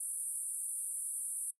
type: band-pass noise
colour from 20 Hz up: pink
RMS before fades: -39 dBFS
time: 0-1.51 s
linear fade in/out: 5 ms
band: 8700 to 11000 Hz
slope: 96 dB/octave
effects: noise-tail reverb RT60 0.1 s tail -19 dB re dry